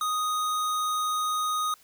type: tone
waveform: square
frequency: 1244.5 Hz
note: D#6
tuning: in tune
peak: -26 dBFS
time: 0.01-1.74 s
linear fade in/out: 2 ms
effects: white hiss -58 dBFS RMS until 1.83 s